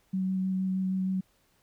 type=tone with vibrato; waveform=sine; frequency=188.2 Hz; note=F#3; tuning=30 cents sharp; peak=-26 dBFS; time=0.13-1.21 s; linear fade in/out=10 ms; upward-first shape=square; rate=6.4 Hz; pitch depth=8 cents each way; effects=pink hiss -68 dBFS RMS until 1.62 s